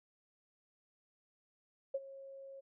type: tone with ADSR envelope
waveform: sine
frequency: 544 Hz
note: C#5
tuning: 33 cents flat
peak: -31 dBFS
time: 1.94-2.61 s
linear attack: 8 ms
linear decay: 39 ms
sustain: -17 dB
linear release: 18 ms
effects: none